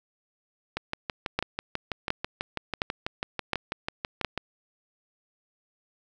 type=two click trains; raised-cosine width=0.3 ms; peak=-13 / -9 dBFS; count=23 / 5; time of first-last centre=0.77-4.377 / 1.39-4.247 s; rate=6.1 / 1.4 Hz; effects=none